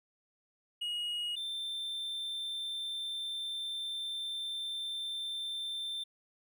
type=tone pair in turn; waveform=triangle; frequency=2887 / 3565 Hz; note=F#7 / A7; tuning=-43 / +22 cents; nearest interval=major third; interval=365 cents; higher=second; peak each=-32 / -34 dBFS; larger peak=first; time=0.81-1.36 / 1.36-6.04 s; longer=second; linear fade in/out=10 ms; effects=none